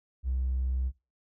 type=tone with tanh clipping; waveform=triangle; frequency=64.3 Hz; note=C2; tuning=30 cents flat; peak=-26 dBFS; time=0.23-0.92 s; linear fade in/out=50 ms; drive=1 dB; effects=noise-tail reverb RT60 0.3 s tail -21 dB re dry